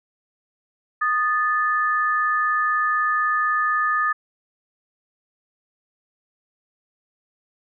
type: tone pair together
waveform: sine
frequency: 1236 / 1748 Hz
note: D#6 / A6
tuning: -12 / -12 cents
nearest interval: tritone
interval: 600 cents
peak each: -20 / -22 dBFS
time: 1.01-4.13 s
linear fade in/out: 10 ms
effects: none